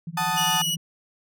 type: tone with tremolo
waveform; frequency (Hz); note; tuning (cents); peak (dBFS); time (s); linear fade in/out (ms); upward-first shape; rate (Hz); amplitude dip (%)
sine; 165.9; E3; +11; -28; 0.07-0.77; 2; sine; 15; 95
type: chord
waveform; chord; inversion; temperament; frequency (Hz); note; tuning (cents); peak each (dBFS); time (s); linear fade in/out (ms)
35% pulse; D# diminished; first; equal with one note detuned; 744.7 / 880 / 1244.5; F#5 / A5 / D#6; +11 / 0 / 0; -29 / -23 / -26; 0.17-0.62; 5
type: tone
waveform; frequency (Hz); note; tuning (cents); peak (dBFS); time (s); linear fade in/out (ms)
sawtooth; 2922; F#7; -22; -20; 0.36-0.76; 20
effects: none